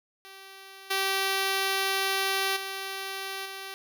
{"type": "tone with level steps", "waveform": "5% pulse", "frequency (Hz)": 387.5, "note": "G4", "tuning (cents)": -20, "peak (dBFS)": [-34, -14, -22, -26], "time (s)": [0.25, 3.74], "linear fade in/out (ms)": 0, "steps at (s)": [0.9, 2.56, 3.45], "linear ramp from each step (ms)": 10, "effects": []}